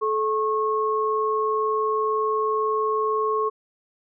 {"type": "tone pair together", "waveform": "sine", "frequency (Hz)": [433, 1091], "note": ["A4", "C#6"], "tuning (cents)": [-28, -28], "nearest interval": "octave + major third", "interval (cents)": 1600, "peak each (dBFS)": -23, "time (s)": [0.01, 3.5], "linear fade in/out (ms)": 20, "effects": []}